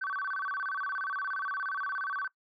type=tone with vibrato; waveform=sine; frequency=1318.5 Hz; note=E6; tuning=in tune; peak=-30 dBFS; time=0.01-2.28 s; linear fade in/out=10 ms; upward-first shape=square; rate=17 Hz; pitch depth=260 cents each way; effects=noise-tail reverb RT60 0.1 s tail -21 dB re dry + tanh soft clip ceiling -27 dBFS